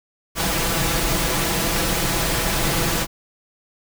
pink noise with comb filter, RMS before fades -21 dBFS, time 0.35-3.07 s, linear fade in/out 50 ms, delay 6 ms, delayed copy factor +0.55, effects none

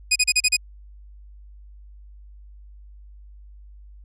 15% pulse tone bursts, 2489 Hz, D#7, in tune, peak -8 dBFS, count 6, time 0.11-0.568 s, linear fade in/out 10 ms, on 48 ms, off 34 ms, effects added 50 Hz sine -42 dBFS peak until 4.04 s + resampled to 22050 Hz

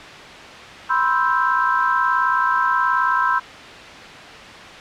sine chord, C major seventh, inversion third, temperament equal, 987.8 / 1046.5 / 1318.5 / 1568 Hz, B5 / C6 / E6 / G6, 0 / 0 / 0 / 0 cents, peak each -21 dBFS, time 0.89-3.4 s, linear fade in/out 20 ms, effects white hiss -36 dBFS RMS until 4.8 s + low-pass 3000 Hz 12 dB/octave

